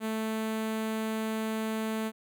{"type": "tone with notch filter", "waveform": "sawtooth", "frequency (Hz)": 220, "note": "A3", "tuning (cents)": 0, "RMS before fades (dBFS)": -32, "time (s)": [0, 2.12], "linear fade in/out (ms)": 50, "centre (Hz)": 5300, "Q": 1.8, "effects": []}